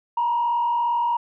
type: tone with frequency modulation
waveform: sine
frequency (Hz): 949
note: A#5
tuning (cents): +31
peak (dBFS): -18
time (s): 0.17-1.17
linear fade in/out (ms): 5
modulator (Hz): 42.7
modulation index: 0.58
effects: tanh soft clip ceiling -15 dBFS